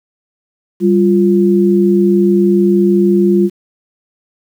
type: tone pair together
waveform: sine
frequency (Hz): 196 / 349.5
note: G3 / F4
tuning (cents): 0 / +1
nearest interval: minor seventh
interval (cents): 1001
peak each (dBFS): -10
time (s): 0.8-3.5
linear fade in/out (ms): 50
effects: 7-bit